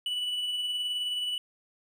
triangle tone with tremolo, 2960 Hz, F#7, in tune, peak -26 dBFS, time 0.06-1.38 s, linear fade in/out 2 ms, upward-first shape sine, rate 19 Hz, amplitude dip 30%, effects none

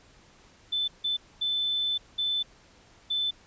sine tone bursts at uneven times, 3520 Hz, A7, in tune, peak -25 dBFS, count 5, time 0.72-0.88 / 1.04-1.17 / 1.41-1.98 / 2.18-2.43 / 3.1-3.31 s, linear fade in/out 10 ms, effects pink hiss -57 dBFS RMS until 3.46 s + resampled to 16000 Hz

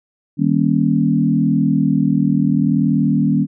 sine chord, Eb dominant seventh, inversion none, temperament equal with one note detuned, 155.56 / 196 / 236.3 / 277.2 Hz, Eb3 / G3 / Bb3 / Db4, 0 / 0 / +24 / 0 cents, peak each -18 dBFS, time 0.37-3.47 s, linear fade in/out 50 ms, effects none

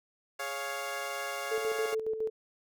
15% pulse chord, Db major, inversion second, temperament equal with one note detuned, 416.7 / 554.4 / 698.5 Hz, Ab4 / Db5 / F5, +6 / 0 / 0 cents, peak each -36 / -31 / -32 dBFS, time 0.39-1.95 s, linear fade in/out 10 ms
sine tone with tremolo, 440 Hz, A4, in tune, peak -28 dBFS, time 1.51-2.3 s, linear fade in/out 10 ms, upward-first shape square, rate 7.2 Hz, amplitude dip 55%
effects none

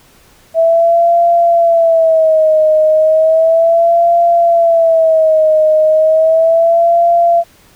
sine tone with vibrato, 653 Hz, E5, 17 cents flat, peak -6 dBFS, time 0.54-7.44 s, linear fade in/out 50 ms, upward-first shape sine, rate 0.34 Hz, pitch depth 85 cents each way, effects pink hiss -46 dBFS RMS until 7.75 s

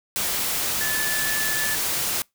sine tone in noise, 1739 Hz, A6, 21 cents flat, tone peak -26 dBFS, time 0.81-1.75 s, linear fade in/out 0 ms, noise white, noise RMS -25 dBFS, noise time 0.16-2.22 s, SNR -4 dB, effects noise-tail reverb RT60 0.2 s tail -26 dB re dry

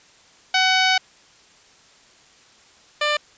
10% pulse tone pair in turn, 750 / 595.3 Hz, F#5 / D5, +23 / +23 cents, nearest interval major third, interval 400 cents, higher first, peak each -7 / -10 dBFS, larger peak first, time 0.54-0.98 / 3.01-3.17 s, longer first, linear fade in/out 5 ms, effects white hiss -52 dBFS RMS until 3.37 s + resampled to 16000 Hz

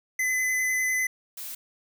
square tone with vibrato, 2023 Hz, B6, 41 cents sharp, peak -24 dBFS, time 0.19-1.07 s, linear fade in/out 5 ms, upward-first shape square, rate 10 Hz, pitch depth 9 cents each way
blue noise, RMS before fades -37 dBFS, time 1.37-1.55 s, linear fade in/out 5 ms
effects none

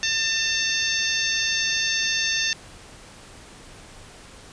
harmonic tone, 897 Hz, A5, 33 cents sharp, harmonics 2 / 3 / 4 / 5 / 6 / 7, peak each -27 / -28 / -28 / -30 / -29 / -29 dBFS, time 0.03-2.53 s, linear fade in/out 0 ms, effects pink hiss -45 dBFS RMS until 4.52 s + resampled to 22050 Hz

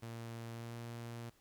sawtooth tone with pitch glide, 115.6 to 117.42 Hz, A#2 to A#2, -14 to +13 cents, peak -40 dBFS, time 0.02-1.3 s, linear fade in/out 10 ms, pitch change +27 cents, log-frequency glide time 0.53-0.74 s, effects pink hiss -70 dBFS RMS until 1.4 s

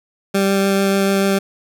20% pulse tone with vibrato, 196 Hz, G3, in tune, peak -9 dBFS, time 0.34-1.39 s, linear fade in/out 10 ms, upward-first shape triangle, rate 6.8 Hz, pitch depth 9 cents each way, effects none

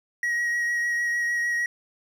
triangle tone with vibrato, 1900 Hz, A#6, 33 cents sharp, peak -21 dBFS, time 0.23-1.66 s, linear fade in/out 2 ms, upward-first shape triangle, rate 6.6 Hz, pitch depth 17 cents each way, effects none

